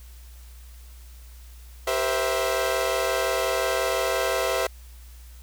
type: chord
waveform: sawtooth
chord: C dominant seventh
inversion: second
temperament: equal with one note detuned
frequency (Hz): 392 / 477.6 / 523.3 / 659.3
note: G4 / Bb4 / C5 / E5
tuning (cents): 0 / +42 / 0 / 0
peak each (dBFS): -27 / -26 / -23 / -23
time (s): 1.87-4.67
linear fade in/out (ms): 5
effects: added 60 Hz sine -42 dBFS peak until 5.42 s + white hiss -54 dBFS RMS until 5.42 s